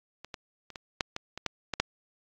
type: clicks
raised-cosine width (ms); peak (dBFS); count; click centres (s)
0.2; -25 / -20 / -28 / -22 / -9 / -16 / -21 / -11 / -13 / -6; 10; 0.246 / 0.342 / 0.703 / 0.758 / 1.008 / 1.164 / 1.376 / 1.463 / 1.737 / 1.8
effects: low-pass 7000 Hz 12 dB/octave + AAC 48 kbps